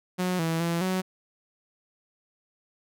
sawtooth tone with pitch steps, 182.1 / 163.8 / 169 / 186.2 Hz, F#3 / E3 / E3 / F#3, -27 / -11 / +43 / +11 cents, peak -21 dBFS, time 0.18-1.02 s, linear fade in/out 20 ms, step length 210 ms, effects none

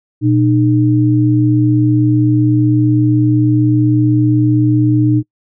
sine tone pair together, 120.43 / 304.7 Hz, B2 / D#4, -43 / -36 cents, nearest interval octave + major third, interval 1607 cents, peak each -11 dBFS, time 0.21-5.23 s, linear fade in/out 50 ms, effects noise-tail reverb RT60 0.1 s tail -25 dB re dry

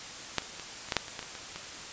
clicks, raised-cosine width 0.2 ms, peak -8 / -27 / -23 / -25 / -10 / -6 / -23 / -19 / -23 / -23 / -20 dBFS, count 11, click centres 0.383 / 0.421 / 0.597 / 0.887 / 0.922 / 0.967 / 1.082 / 1.192 / 1.228 / 1.352 / 1.56 s, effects white hiss -42 dBFS RMS until 1.92 s + resampled to 16000 Hz

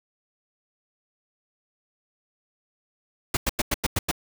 pink noise bursts, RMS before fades -23 dBFS, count 7, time 3.34-4.114 s, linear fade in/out 5 ms, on 30 ms, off 94 ms, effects none

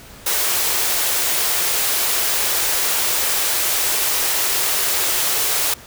white high-pass noise, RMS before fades -19 dBFS, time 0.26-5.74 s, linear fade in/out 5 ms, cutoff 330 Hz, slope 48 dB/octave, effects pink hiss -41 dBFS RMS until 5.86 s

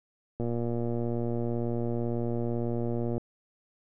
click train, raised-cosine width 2 ms, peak -19 dBFS, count 329, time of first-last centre 0.4-3.18 s, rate 118 Hz, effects none

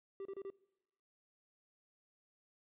triangle tone bursts, 391.2 Hz, G4, 4 cents flat, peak -40 dBFS, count 4, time 0.2-0.502 s, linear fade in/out 2 ms, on 53 ms, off 30 ms, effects noise-tail reverb RT60 1.0 s tail -24 dB re dry + resampled to 8000 Hz

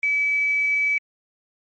sine tone with quantisation, 2293 Hz, D7, 42 cents flat, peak -18 dBFS, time 0.03-0.98 s, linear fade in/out 2 ms, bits 7, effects MP3 32 kbps

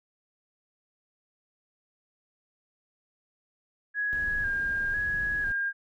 sine tone with vibrato, 1640 Hz, G#6, 22 cents flat, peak -26 dBFS, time 3.94-5.73 s, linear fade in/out 50 ms, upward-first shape square, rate 1 Hz, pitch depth 31 cents each way
brown noise, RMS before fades -40 dBFS, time 4.13-5.52 s, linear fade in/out 0 ms
effects none

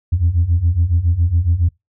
sine beating tone pair, 81.4 / 88.6 Hz, E2 / F2, -21 / +25 cents, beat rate 7.2 Hz, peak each -16 / -13 dBFS, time 0.12-1.69 s, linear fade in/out 10 ms, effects noise-tail reverb RT60 0.2 s tail -26 dB re dry + tanh soft clip ceiling -7 dBFS

